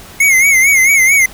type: tone with vibrato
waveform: square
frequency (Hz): 2156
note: C#7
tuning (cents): -49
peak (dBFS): -7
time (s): 0.2-1.26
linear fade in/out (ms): 5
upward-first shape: sine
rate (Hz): 4.5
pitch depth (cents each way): 89
effects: pink hiss -35 dBFS RMS until 1.33 s